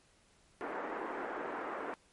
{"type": "band-pass noise", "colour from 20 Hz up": "pink", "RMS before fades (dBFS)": -40, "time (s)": [0.61, 1.94], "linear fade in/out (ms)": 0, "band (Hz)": [300, 1700], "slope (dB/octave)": 24, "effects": ["pink hiss -67 dBFS RMS until 2.12 s", "MP3 48 kbps"]}